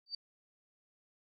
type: tone with exponential growth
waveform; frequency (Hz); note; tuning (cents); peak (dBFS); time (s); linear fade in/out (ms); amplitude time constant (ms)
sine; 4619; D8; -30; -33; 0.06-0.15; 5; 18
effects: none